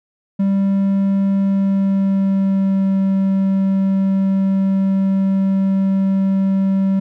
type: tone with pitch glide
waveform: triangle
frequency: 196 to 193.3 Hz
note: G3 to G3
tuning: 0 to -24 cents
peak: -11 dBFS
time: 0.39-7 s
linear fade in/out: 10 ms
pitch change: -24 cents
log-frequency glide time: 1.38-2.92 s
effects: none